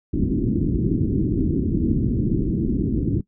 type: low-pass noise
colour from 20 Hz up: white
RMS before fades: -21 dBFS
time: 0.13-3.21 s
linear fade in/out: 5 ms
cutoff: 340 Hz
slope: 48 dB/octave
effects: noise-tail reverb RT60 0.1 s tail -21 dB re dry